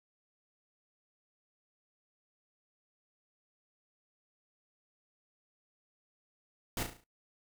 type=noise with echo; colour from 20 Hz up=pink; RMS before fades=-35 dBFS; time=6.77-6.83 s; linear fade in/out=2 ms; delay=35 ms; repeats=6; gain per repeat=-6 dB; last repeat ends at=7.04 s; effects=noise-tail reverb RT60 0.2 s tail -24 dB re dry